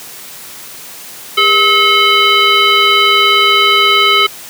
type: tone with frequency modulation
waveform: sine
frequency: 2168 Hz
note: C#7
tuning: 39 cents flat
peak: -6 dBFS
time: 1.37-4.27 s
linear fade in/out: 10 ms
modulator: 883 Hz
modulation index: 1.6
effects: white hiss -31 dBFS RMS until 4.49 s + high-pass 100 Hz 12 dB/octave